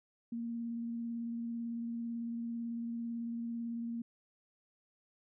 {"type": "tone with vibrato", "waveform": "sine", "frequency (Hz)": 233.1, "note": "A#3", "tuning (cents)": 0, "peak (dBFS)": -36, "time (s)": [0.32, 4.02], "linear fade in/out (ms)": 5, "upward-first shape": "square", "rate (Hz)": 18, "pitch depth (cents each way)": 11, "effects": []}